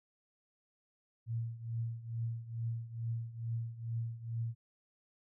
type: tone with tremolo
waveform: sine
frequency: 115.3 Hz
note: A#2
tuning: 19 cents flat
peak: -32 dBFS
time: 1.26-4.55 s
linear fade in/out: 50 ms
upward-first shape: triangle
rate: 2.3 Hz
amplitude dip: 85%
effects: none